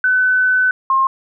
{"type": "tone pair in turn", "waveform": "sine", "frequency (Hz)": [1508, 1066.3], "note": ["F#6", "C6"], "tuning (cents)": [32, 32], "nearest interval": "tritone", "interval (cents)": 600, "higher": "first", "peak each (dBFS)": -11, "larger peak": "neither", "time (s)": [[0.04, 0.71], [0.9, 1.07]], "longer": "first", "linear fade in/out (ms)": 2, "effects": []}